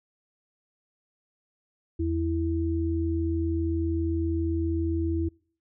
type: tone pair together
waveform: sine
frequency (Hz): 82.41 / 329.9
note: E2 / E4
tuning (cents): 0 / +1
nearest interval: 2 octaves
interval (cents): 2401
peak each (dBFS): -27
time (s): 1.99-5.29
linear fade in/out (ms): 10
effects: noise-tail reverb RT60 0.5 s tail -26 dB re dry